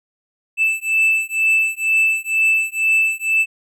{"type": "beating tone pair", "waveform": "triangle", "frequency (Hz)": [2637, 2639.1], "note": ["E7", "E7"], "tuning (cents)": [0, 1], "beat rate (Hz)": 2.1, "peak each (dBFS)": -16, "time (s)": [0.57, 3.46], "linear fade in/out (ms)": 50, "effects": []}